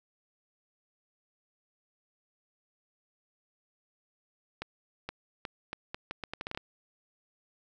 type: accelerating click train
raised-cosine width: 0.3 ms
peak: -20 dBFS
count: 13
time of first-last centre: 4.62-6.575 s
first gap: 470 ms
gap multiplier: 0.77
effects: none